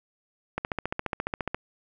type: click train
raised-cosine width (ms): 0.5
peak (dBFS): -13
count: 15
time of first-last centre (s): 0.58-1.546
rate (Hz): 14.5
effects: none